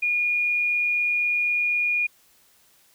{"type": "tone", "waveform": "sine", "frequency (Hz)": 2436, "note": "D#7", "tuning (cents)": -37, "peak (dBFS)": -20, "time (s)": [0.02, 2.07], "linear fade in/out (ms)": 10, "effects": ["white hiss -59 dBFS RMS until 2.94 s"]}